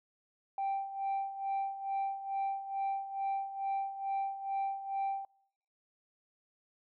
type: tone with tremolo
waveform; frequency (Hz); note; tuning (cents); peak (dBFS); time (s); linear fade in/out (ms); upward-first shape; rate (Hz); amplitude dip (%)
sine; 784; G5; 0; -28; 0.58-5.25; 2; sine; 2.3; 75
effects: noise-tail reverb RT60 0.7 s tail -25 dB re dry + tanh soft clip ceiling -29 dBFS